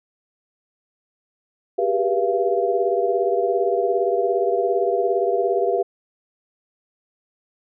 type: tone cluster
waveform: sine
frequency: 387.1 / 404.5 / 483.6 / 684 Hz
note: G4 / G#4 / B4 / F5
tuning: -22 / -46 / -36 / -36 cents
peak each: -23 dBFS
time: 1.78-5.83 s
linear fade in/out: 10 ms
effects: none